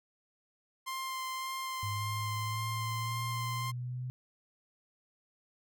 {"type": "tone with vibrato", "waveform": "sawtooth", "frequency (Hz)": 1049, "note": "C6", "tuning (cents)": 4, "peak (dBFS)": -32, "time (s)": [0.86, 3.72], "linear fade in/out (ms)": 20, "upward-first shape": "sine", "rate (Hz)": 1.8, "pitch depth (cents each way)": 11}
{"type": "exponential sweep", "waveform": "sine", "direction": "up", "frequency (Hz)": [103.2, 126.9], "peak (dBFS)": -35, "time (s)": [1.83, 4.1], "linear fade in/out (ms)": 0}
{"effects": []}